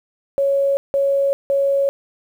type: tone bursts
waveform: sine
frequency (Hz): 554.4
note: C#5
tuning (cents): 0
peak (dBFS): -14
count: 3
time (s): 0.38-1.89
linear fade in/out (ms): 0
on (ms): 390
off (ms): 170
effects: 8-bit